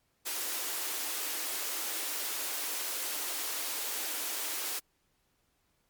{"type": "high-pass noise", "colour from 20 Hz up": "white", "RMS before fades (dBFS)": -35, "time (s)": [0.25, 4.8], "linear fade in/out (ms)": 20, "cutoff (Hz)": 270, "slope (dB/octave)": 96, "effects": ["pink hiss -74 dBFS RMS until 5.89 s", "MP3 96 kbps"]}